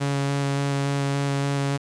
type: tone with vibrato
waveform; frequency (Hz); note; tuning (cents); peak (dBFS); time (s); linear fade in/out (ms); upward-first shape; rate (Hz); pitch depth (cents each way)
sawtooth; 140; C#3; +18; -18; 0-1.78; 20; square; 3.5; 8
effects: resampled to 22050 Hz + 9-bit